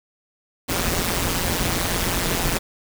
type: noise with amplitude modulation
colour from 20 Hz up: pink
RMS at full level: -19 dBFS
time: 0.68-2.59 s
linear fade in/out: 20 ms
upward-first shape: sine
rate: 175 Hz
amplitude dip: 85%
effects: none